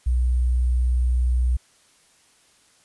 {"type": "tone with sample-and-hold", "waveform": "sine", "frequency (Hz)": 61.74, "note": "B1", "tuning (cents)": 0, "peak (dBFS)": -17, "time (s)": [0.06, 1.57], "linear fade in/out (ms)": 10, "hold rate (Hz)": 8820, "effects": ["white hiss -58 dBFS RMS until 2.84 s", "resampled to 24000 Hz"]}